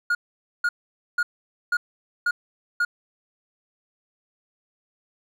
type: tone bursts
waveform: triangle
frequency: 1432 Hz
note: F6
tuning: 43 cents sharp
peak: -17 dBFS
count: 6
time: 0.1-2.85 s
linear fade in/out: 5 ms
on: 50 ms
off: 490 ms
effects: none